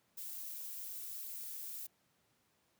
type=noise; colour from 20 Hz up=violet; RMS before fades=-45 dBFS; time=0.17-1.87 s; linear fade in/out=10 ms; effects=pink hiss -75 dBFS RMS until 2.79 s + high-pass 100 Hz 12 dB/octave